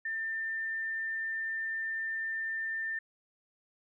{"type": "tone", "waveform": "sine", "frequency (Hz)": 1794, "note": "A6", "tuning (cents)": 33, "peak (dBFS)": -32, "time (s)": [0.05, 2.99], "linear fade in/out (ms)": 5, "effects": []}